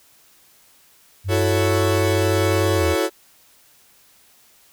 sine tone with pitch glide, 96 to 84.06 Hz, G2 to E2, -36 to +34 cents, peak -20 dBFS, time 1.24-2.96 s, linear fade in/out 50 ms, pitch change -230 cents, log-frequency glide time 2.76-2.84 s
40% pulse chord, F# minor seventh, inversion third, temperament equal, 329.6 / 370 / 440 / 554.4 Hz, E4 / F#4 / A4 / C#5, 0 / 0 / 0 / 0 cents, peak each -23 dBFS, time 1.28-3.1 s, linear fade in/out 50 ms
effects white hiss -54 dBFS RMS until 4.72 s

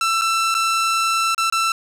sawtooth tone with dropouts, 1335 Hz, E6, 22 cents sharp, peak -13 dBFS, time 0.01-1.72 s, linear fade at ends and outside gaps 2 ms, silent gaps 0.213-0.218 / 0.543-0.549 / 1.347-1.379 / 1.5-1.524 s, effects low-pass 10000 Hz 12 dB/octave + 7-bit

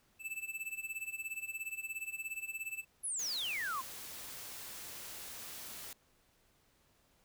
square tone with tremolo, 2637 Hz, E7, in tune, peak -37 dBFS, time 0.19-2.85 s, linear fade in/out 50 ms, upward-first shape sine, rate 17 Hz, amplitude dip 85%
sine exponential sweep, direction down, 11400 to 987.8 Hz, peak -35 dBFS, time 3.03-3.82 s, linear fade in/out 20 ms
white noise, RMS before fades -47 dBFS, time 3.19-5.93 s, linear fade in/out 2 ms
effects pink hiss -71 dBFS RMS until 7.24 s

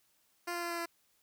10% pulse tone with pitch steps, 348.3 / 345.9 / 343.5 / 341.1 / 338.8 Hz, F4 / F4 / F4 / F4 / E4, -5 / -17 / -29 / -41 / +48 cents, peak -27 dBFS, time 0.47-0.86 s, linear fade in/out 10 ms, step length 78 ms, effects white hiss -72 dBFS RMS until 1.22 s

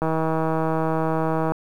click train, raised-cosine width 1 ms, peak -10 dBFS, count 241, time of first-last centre 0.02-1.52 s, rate 160 Hz, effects 8-bit

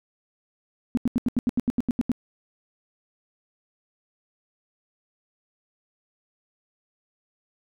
sine tone bursts, 243.3 Hz, B3, 26 cents flat, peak -18 dBFS, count 12, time 0.95-2.117 s, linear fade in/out 0 ms, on 23 ms, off 81 ms, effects none

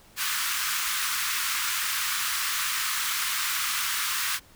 pink high-pass noise, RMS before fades -28 dBFS, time 0.16-4.4 s, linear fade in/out 50 ms, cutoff 1100 Hz, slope 48 dB/octave, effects pink hiss -55 dBFS RMS until 4.55 s

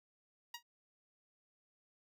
10% pulse tone with exponential decay, 949 Hz, A#5, 31 cents sharp, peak -32 dBFS, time 0.54-0.63 s, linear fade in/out 5 ms, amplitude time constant 18 ms, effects none

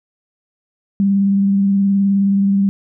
sine tone with vibrato, 197.6 Hz, G3, 14 cents sharp, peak -11 dBFS, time 1-2.69 s, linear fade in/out 0 ms, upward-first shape triangle, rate 19 Hz, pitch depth 25 cents each way, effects none

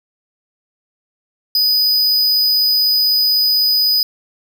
square tone, 4978 Hz, D#8, in tune, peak -12 dBFS, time 1.55-4.03 s, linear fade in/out 2 ms, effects 9-bit

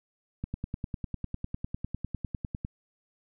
click train, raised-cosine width 5 ms, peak -20 dBFS, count 23, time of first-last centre 0.44-2.649 s, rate 9.96 Hz, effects none

